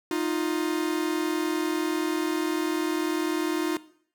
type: tone pair together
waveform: 45% pulse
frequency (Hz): 311.1 / 351.2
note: D#4 / F4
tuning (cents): 0 / +10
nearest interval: major second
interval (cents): 210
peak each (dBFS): -28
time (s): 0.11-3.77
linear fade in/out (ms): 2
effects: noise-tail reverb RT60 0.6 s tail -18 dB re dry